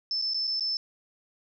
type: tone with dropouts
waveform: sine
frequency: 5274 Hz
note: E8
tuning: in tune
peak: -26 dBFS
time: 0.11-0.77 s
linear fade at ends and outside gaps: 1 ms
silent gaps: 0.216-0.222 / 0.336-0.344 / 0.471-0.476 / 0.597-0.607 s
effects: none